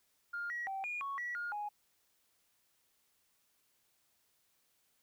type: tone with pitch steps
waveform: sine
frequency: 1408 / 1913 / 775 / 2434 / 1109 / 1937 / 1423 / 831 Hz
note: F6 / A#6 / G5 / D#7 / C#6 / B6 / F6 / G#5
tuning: +14 / +44 / -20 / -39 / 0 / -34 / +32 / +1 cents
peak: -36 dBFS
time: 0.33-1.69 s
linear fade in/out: 10 ms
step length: 170 ms
effects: tanh soft clip ceiling -32 dBFS + white hiss -75 dBFS RMS until 5.02 s